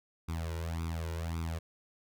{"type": "tone with flanger", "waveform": "sawtooth", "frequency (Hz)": 82.41, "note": "E2", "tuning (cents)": 0, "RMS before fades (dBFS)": -36, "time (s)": [0.28, 1.59], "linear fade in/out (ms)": 10, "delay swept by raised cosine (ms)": [0.82, 2.12], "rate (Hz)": 1.8, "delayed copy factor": 1, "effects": []}